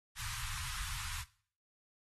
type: band-stop noise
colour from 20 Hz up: pink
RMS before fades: -41 dBFS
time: 0.15-1.25 s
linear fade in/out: 50 ms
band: 140 to 980 Hz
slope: 48 dB/octave
effects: noise-tail reverb RT60 0.5 s tail -19 dB re dry + AAC 32 kbps